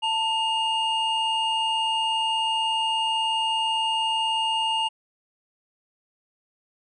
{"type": "tone pair together", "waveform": "triangle", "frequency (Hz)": [894.2, 2839], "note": ["A5", "F7"], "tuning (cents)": [28, 28], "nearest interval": "octave + minor sixth", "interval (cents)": 2000, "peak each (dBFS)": -23, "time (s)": [0.02, 4.89], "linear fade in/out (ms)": 20, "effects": ["resampled to 22050 Hz"]}